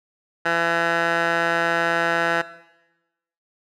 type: tone with band-pass filter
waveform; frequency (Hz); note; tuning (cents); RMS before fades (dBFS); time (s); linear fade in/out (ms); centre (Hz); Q
15% pulse; 168.2; E3; +35; -21; 0.45-2.42; 10; 1400; 2.1
effects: noise-tail reverb RT60 1.0 s tail -17 dB re dry